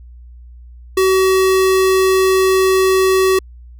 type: tone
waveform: square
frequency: 378.5 Hz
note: F#4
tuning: 39 cents sharp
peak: -11 dBFS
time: 0.97-3.39 s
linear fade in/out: 5 ms
effects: added 60 Hz sine -35 dBFS peak until 3.79 s